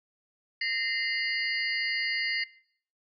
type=tone cluster; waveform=sine; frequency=1841 / 2074 / 2841 / 4373 / 4781 Hz; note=A#6 / C7 / F7 / C#8 / D8; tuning=-22 / -16 / +29 / -24 / +30 cents; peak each=-34 / -31 / -40 / -37 / -35 dBFS; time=0.61-2.44 s; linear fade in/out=5 ms; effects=noise-tail reverb RT60 0.6 s tail -20 dB re dry